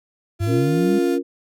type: tone with pitch glide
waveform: 35% pulse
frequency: 340 to 350.6 Hz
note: F4 to F4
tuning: -46 to +7 cents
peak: -24 dBFS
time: 0.39-1.19 s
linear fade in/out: 50 ms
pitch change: +53 cents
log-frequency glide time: 0.5-0.72 s
type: linear sweep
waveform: sine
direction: up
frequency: 93 to 210 Hz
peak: -19 dBFS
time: 0.4-0.99 s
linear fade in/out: 10 ms
type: chord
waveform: sine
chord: Bb minor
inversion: first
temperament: equal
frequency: 277.2 / 349.2 / 466.2 Hz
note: Db4 / F4 / Bb4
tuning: 0 / 0 / 0 cents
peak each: -21 / -22 / -25 dBFS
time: 0.46-1.23 s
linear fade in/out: 50 ms
effects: none